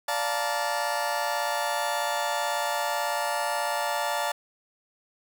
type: chord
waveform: 30% pulse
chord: Bb major seventh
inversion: first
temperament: just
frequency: 582.7 / 699.2 / 874.1 / 932.3 Hz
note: D5 / F5 / A5 / Bb5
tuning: -14 / +2 / -12 / 0 cents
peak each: -29 / -29 / -27 / -32 dBFS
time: 0.08-4.32 s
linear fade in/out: 5 ms
effects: none